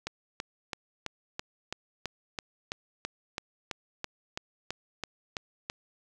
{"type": "click train", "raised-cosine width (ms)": 0.2, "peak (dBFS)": -16, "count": 18, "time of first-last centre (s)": [0.07, 5.699], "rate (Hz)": 3.02, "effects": []}